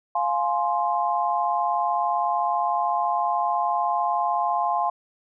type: chord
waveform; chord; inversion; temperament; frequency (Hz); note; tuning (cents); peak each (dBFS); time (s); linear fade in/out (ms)
sine; F minor; none; just; 698.5 / 838.1 / 1047.7; F5 / Ab5 / C6; 0 / +16 / +2; -25; 0.15-4.9; 5
effects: none